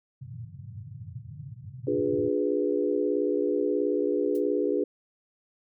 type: band-pass noise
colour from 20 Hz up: white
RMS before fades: -41 dBFS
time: 0.21-2.29 s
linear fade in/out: 10 ms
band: 100 to 140 Hz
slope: 48 dB/octave
type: chord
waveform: sine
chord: D diminished seventh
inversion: none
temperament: equal with one note detuned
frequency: 293.7 / 356.8 / 415.3 / 493.9 Hz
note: D4 / F4 / Ab4 / Cb5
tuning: 0 / +37 / 0 / 0 cents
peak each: -29 / -30 / -27 / -30 dBFS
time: 1.87-4.84 s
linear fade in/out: 5 ms
type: noise with exponential decay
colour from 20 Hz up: blue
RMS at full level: -45 dBFS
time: 4.35-4.44 s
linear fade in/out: 2 ms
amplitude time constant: 18 ms
effects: none